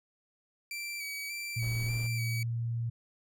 sawtooth tone with vibrato, 2310 Hz, D7, 29 cents flat, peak -33 dBFS, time 0.71-2.43 s, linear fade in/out 2 ms, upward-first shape square, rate 1.7 Hz, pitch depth 27 cents each way
sine tone, 116.7 Hz, A#2, 2 cents sharp, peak -30 dBFS, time 1.56-2.9 s, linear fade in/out 10 ms
brown noise, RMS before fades -43 dBFS, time 1.62-2.07 s, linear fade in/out 5 ms
effects none

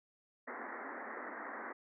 white band-pass noise, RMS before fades -45 dBFS, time 0.47-1.73 s, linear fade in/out 10 ms, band 220 to 2000 Hz, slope 96 dB/octave, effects none

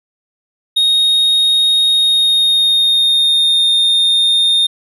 triangle tone with pitch glide, 3729 to 3659 Hz, A#7 to A#7, 0 to -33 cents, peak -8 dBFS, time 0.76-4.67 s, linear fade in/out 10 ms, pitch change -33 cents, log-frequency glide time 1.89-3.73 s, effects none

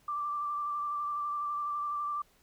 sine tone with vibrato, 1174.7 Hz, D6, in tune, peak -31 dBFS, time 0.08-2.22 s, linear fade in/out 5 ms, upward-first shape square, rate 12 Hz, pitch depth 16 cents each way, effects pink hiss -66 dBFS RMS until 2.42 s

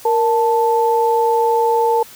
sine tone pair together, 466.2 / 880.1 Hz, A#4 / A5, 0 / 0 cents, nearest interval major seventh, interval 1100 cents, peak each -15 dBFS, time 0.05-2.03 s, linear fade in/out 5 ms, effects white hiss -40 dBFS RMS until 2.15 s

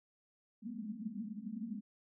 pink band-pass noise, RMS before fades -43 dBFS, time 0.62-1.81 s, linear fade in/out 20 ms, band 200 to 240 Hz, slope 96 dB/octave, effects none

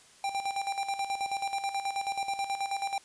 square tone with tremolo, 791 Hz, G5, 15 cents sharp, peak -29 dBFS, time 0.24-2.98 s, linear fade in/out 2 ms, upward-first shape square, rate 9.3 Hz, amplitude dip 65%, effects white hiss -57 dBFS RMS until 3.04 s + resampled to 22050 Hz

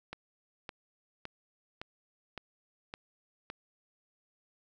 click train, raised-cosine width 0.3 ms, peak -24 dBFS, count 7, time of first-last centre 0.13-3.501 s, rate 1.78 Hz, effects none

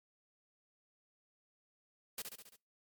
white noise with echo, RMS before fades -41 dBFS, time 2.18-2.22 s, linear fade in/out 2 ms, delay 68 ms, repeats 5, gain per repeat -4 dB, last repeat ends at 2.56 s, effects noise-tail reverb RT60 0.3 s tail -25 dB re dry + MP3 96 kbps

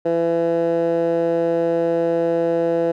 15% pulse tone with band-pass filter, 167.8 Hz, E3, 31 cents sharp, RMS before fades -19 dBFS, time 0.05-2.92 s, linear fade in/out 10 ms, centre 490 Hz, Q 2.3, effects none

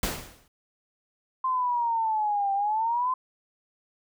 pink noise with exponential decay, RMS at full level -25 dBFS, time 0.03-0.48 s, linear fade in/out 2 ms, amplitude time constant 97 ms
sine exponential two-way sweep, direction down then up, 1046.5 to 784 to 1038 Hz, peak -23 dBFS, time 1.44-3.14 s, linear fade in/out 5 ms, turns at 2.53 s
effects none

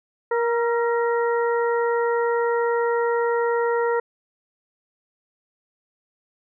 harmonic tone with a mistuned harmonic, 470.6 Hz, A#4, 16 cents sharp, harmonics 1 / 2 / 3 / 4, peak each -20 / -26 / -30 / -32 dBFS, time 0.31-4 s, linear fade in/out 5 ms, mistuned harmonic 3, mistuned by -45 cents, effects none

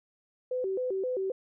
sine tone with vibrato, 440 Hz, A4, in tune, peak -28 dBFS, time 0.51-1.32 s, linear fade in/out 5 ms, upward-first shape square, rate 3.8 Hz, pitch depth 240 cents each way, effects none

